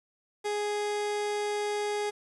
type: tone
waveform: 30% pulse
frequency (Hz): 415.3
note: G#4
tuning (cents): 0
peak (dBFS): -26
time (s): 0.44-2.11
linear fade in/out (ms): 20
effects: resampled to 24000 Hz + 9-bit